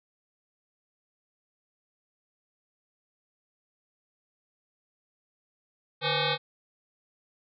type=tone with frequency modulation; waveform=sine; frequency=1531 Hz; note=G6; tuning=41 cents flat; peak=-24 dBFS; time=6.01-6.38 s; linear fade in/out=50 ms; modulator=336 Hz; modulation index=7.6; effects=none